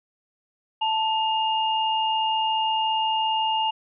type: tone pair together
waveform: sine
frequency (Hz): 882.7 / 2831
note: A5 / F7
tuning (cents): +5 / +23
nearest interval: octave + minor sixth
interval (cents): 2018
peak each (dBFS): -22 / -26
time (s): 0.81-3.71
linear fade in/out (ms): 10
effects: none